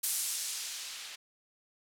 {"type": "noise with low-pass filter sweep", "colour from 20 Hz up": "violet", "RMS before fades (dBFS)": -37, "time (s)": [0.03, 1.16], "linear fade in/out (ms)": 10, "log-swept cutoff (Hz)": [11000, 3000], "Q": 0.83, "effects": []}